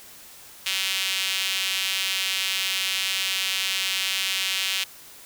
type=tone with high-pass filter; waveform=sawtooth; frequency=190.9 Hz; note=G3; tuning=46 cents flat; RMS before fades=-26 dBFS; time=0.66-4.84 s; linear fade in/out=5 ms; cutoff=2900 Hz; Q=2.3; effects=white hiss -46 dBFS RMS until 5.25 s